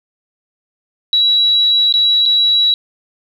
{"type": "tone with dropouts", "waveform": "sine", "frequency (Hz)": 3902, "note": "B7", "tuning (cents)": -22, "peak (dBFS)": -9, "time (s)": [1.13, 2.74], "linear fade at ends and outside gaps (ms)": 1, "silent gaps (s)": [[1.925, 1.939], [2.255, 2.26]], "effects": ["7-bit"]}